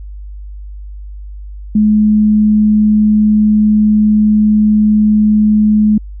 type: tone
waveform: sine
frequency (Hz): 212.4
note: G#3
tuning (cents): +39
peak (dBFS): -6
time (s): 1.75-5.98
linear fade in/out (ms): 5
effects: added 50 Hz sine -25 dBFS peak until 6.2 s